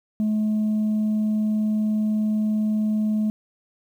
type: tone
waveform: sine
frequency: 214.2 Hz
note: A3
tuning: 46 cents flat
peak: -17 dBFS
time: 0.2-3.3 s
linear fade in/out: 0 ms
effects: tanh soft clip ceiling -18 dBFS + 9-bit